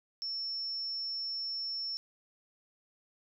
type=tone; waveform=sine; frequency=5400 Hz; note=E8; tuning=41 cents sharp; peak=-34 dBFS; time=0.22-1.97 s; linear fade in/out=0 ms; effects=none